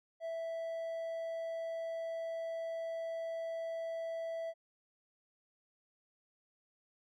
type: tone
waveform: triangle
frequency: 659 Hz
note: E5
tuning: 1 cent flat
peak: -35 dBFS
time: 0.2-4.54 s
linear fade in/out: 50 ms
effects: none